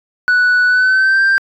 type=tone with pitch glide; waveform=sine; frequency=1480 to 1577.1 Hz; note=F#6 to G6; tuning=0 to +10 cents; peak=-6 dBFS; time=0.28-1.38 s; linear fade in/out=0 ms; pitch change=+110 cents; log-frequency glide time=0.67-1.22 s; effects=tanh soft clip ceiling -8 dBFS